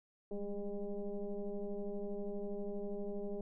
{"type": "tone with frequency modulation", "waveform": "sine", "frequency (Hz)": 206.2, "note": "G#3", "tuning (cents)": -12, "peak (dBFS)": -37, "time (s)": [0.31, 3.41], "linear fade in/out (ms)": 2, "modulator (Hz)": 200, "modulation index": 1.7, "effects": []}